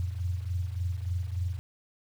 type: tone cluster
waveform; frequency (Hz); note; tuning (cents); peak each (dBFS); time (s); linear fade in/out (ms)
sine; 87.1 / 90.6 / 110.3; F2 / F#2 / A2; -4 / -36 / +5; -30 / -37 / -38; 0-1.59; 0
effects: 9-bit